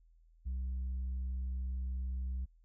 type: tone with tanh clipping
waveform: sine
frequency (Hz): 63.8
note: C2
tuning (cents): -43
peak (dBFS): -35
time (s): 0.45-2.46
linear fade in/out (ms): 20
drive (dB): 2
effects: added 41 Hz sine -61 dBFS peak until 2.64 s